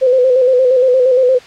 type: tone with vibrato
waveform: sine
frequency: 510 Hz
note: C5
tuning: 44 cents flat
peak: -7 dBFS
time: 0.01-1.39 s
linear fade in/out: 20 ms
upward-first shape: square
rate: 8.6 Hz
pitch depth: 46 cents each way
effects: white hiss -37 dBFS RMS until 1.46 s + low-pass 4000 Hz 12 dB/octave